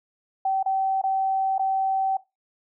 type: tone with dropouts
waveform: sine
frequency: 770 Hz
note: G5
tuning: 31 cents flat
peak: -20 dBFS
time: 0.45-2.17 s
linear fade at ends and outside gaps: 5 ms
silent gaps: 0.629-0.659 / 1.016-1.037 / 1.582-1.593 s
effects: noise-tail reverb RT60 0.2 s tail -17 dB re dry